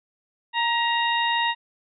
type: harmonic tone with a mistuned harmonic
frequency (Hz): 932.3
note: A#5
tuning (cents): 0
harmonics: 1 / 2 / 3 / 4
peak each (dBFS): -23 / -26 / -28 / -29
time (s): 0.53-1.55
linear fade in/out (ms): 50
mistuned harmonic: 2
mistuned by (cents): +32
effects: none